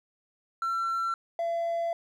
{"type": "tone pair in turn", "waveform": "triangle", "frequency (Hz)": [1352, 676], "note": ["E6", "E5"], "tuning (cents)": [43, 43], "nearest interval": "octave", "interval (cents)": 1200, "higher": "first", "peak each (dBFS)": -24, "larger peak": "neither", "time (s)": [[0.62, 1.14], [1.39, 1.93]], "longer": "second", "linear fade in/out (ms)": 2, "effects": ["tanh soft clip ceiling -21 dBFS"]}